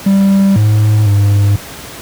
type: tone with pitch steps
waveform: triangle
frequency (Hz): 195.8 / 106.6 / 101.2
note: G3 / G#2 / G#2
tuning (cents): -2 / +46 / -44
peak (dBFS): -4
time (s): 0.06-1.56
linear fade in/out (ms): 5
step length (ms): 500
effects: pink hiss -29 dBFS RMS until 2.01 s + high-pass 60 Hz 12 dB/octave